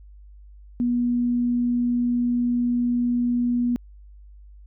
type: tone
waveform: sine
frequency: 242.2 Hz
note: B3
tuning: 34 cents flat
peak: -19 dBFS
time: 0.8-3.76 s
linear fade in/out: 0 ms
effects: added 50 Hz sine -43 dBFS peak until 4.66 s